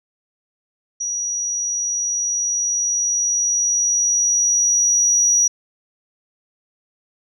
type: tone with level ramp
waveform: sine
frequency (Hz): 5800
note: F#8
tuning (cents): -35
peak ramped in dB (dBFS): -21 to -11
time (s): 1-5.48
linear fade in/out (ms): 10
effects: tanh soft clip ceiling -8 dBFS